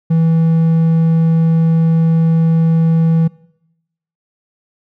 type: tone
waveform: triangle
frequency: 163.4 Hz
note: E3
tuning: 15 cents flat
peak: -7 dBFS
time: 0.1-3.28 s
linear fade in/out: 10 ms
effects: noise-tail reverb RT60 0.9 s tail -23 dB re dry